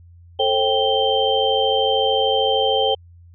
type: tone cluster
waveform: sine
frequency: 442.8 / 536 / 784 / 3131 Hz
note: A4 / C5 / G5 / G7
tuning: +11 / +42 / 0 / -3 cents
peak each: -21 dBFS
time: 0.39-2.95 s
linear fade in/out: 10 ms
effects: added 86 Hz sine -43 dBFS peak until 3.34 s